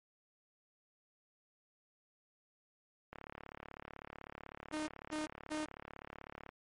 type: click train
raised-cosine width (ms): 0.5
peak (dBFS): -31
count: 122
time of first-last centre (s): 3.13-6.491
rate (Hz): 36
type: tone bursts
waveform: sawtooth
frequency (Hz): 307.1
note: D#4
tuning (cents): -23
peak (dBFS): -33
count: 3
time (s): 4.72-5.66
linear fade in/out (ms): 20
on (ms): 160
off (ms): 230
effects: MP3 48 kbps